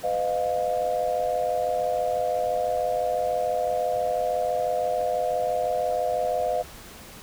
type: tone cluster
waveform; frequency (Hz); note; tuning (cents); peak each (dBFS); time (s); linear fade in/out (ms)
sine; 504 / 618 / 704; B4 / D#5 / F5; +35 / -12 / +14; -28 / -27 / -26; 0.03-6.63; 20
effects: pink hiss -44 dBFS RMS until 7.22 s